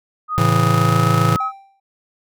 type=tone with pitch glide; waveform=sine; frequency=1244.5 to 1278 Hz; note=D#6 to D#6; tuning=0 to +46 cents; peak=-19 dBFS; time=0.28-1.52 s; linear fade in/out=50 ms; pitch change=+46 cents; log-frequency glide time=0.48-1.09 s
type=chord; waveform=square; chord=A major; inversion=none; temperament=just; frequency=110 / 137.5 / 165 Hz; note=A2 / C#3 / E3; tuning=0 / -14 / +2 cents; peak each=-18 / -20 / -19 dBFS; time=0.38-1.36 s; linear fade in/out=0 ms
type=tone with exponential decay; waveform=triangle; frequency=784 Hz; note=G5; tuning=in tune; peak=-20 dBFS; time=1.4-1.8 s; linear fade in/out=5 ms; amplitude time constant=85 ms
effects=none